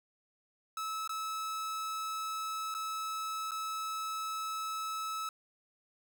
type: tone with dropouts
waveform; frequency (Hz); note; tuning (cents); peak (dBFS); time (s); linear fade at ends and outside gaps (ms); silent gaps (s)
45% pulse; 1300; E6; -24; -35; 0.77-5.29; 2; 1.076-1.093 / 2.742-2.748 / 3.51-3.517
effects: none